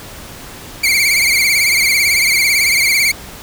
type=tone with vibrato; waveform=sawtooth; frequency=2217 Hz; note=C#7; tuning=in tune; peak=-7 dBFS; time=0.83-3.12 s; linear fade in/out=10 ms; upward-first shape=triangle; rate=18 Hz; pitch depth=130 cents each way; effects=pink hiss -33 dBFS RMS until 3.42 s